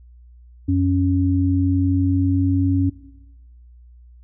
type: tone pair together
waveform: sine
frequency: 92.2 / 276.3 Hz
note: F#2 / C#4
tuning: -6 / -6 cents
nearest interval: octave + perfect fifth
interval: 1900 cents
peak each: -18 / -18 dBFS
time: 0.68-2.9 s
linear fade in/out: 10 ms
effects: noise-tail reverb RT60 1.0 s tail -19 dB re dry + added 60 Hz sine -43 dBFS peak until 4.23 s